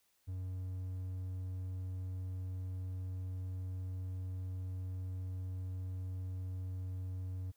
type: tone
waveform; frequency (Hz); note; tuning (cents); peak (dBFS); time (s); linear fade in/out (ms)
triangle; 92.5; F#2; 0; -36; 0.27-7.52; 20
effects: white hiss -75 dBFS RMS until 7.56 s